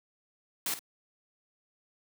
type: noise with echo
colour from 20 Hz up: white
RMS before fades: -32 dBFS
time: 0.66-0.74 s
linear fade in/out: 2 ms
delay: 52 ms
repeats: 1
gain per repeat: -12 dB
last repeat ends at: 0.792 s
effects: high-pass 150 Hz 12 dB/octave